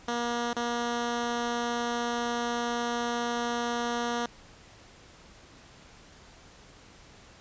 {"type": "tone with dropouts", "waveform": "10% pulse", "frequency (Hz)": 238, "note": "A#3", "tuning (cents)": 36, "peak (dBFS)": -20, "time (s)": [0.08, 4.26], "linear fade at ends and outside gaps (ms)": 2, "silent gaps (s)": [0.531, 0.565], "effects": ["pink hiss -53 dBFS RMS until 7.4 s", "resampled to 16000 Hz"]}